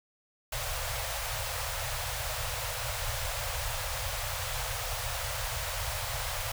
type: band-stop noise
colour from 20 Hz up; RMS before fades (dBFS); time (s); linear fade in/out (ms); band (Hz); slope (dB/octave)
pink; -34; 0.52-6.52; 5; 130 to 490; 96
effects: none